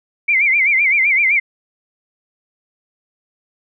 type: tone with vibrato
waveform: sine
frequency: 2217 Hz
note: C#7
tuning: in tune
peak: -11 dBFS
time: 0.28-1.4 s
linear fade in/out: 10 ms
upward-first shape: sine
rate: 7.8 Hz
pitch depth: 140 cents each way
effects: none